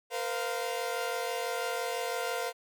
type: chord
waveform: sawtooth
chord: Bb suspended second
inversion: none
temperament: equal with one note detuned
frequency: 466.2 / 512.2 / 698.5 Hz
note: Bb4 / C5 / F5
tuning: 0 / -37 / 0 cents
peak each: -32 dBFS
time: 0.1-2.53 s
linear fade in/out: 50 ms
effects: none